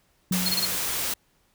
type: tone with exponential decay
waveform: sine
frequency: 183 Hz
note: F#3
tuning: 19 cents flat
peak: -21 dBFS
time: 0.31-0.96 s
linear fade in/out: 2 ms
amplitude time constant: 140 ms
type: noise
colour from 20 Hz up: white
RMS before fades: -28 dBFS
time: 0.32-1.14 s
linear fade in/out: 5 ms
type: tone bursts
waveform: sine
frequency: 4270 Hz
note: C8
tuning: 34 cents sharp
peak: -22 dBFS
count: 4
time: 0.46-0.652 s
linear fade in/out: 2 ms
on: 27 ms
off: 28 ms
effects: pink hiss -66 dBFS RMS until 1.54 s